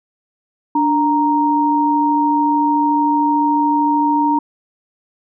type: tone pair together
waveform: sine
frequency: 293.7 / 932.4 Hz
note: D4 / A#5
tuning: 0 / 0 cents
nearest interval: octave + minor sixth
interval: 2000 cents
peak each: -16 / -14 dBFS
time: 0.75-4.39 s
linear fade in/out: 5 ms
effects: none